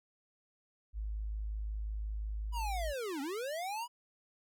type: tone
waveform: sine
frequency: 52.8 Hz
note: G#1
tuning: 29 cents sharp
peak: -35 dBFS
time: 0.93-2.94 s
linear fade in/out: 50 ms
type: linear two-way sweep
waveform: square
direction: down then up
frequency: 991 to 261.8 to 991 Hz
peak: -37 dBFS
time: 2.52-3.88 s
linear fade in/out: 50 ms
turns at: 3.21 s
effects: none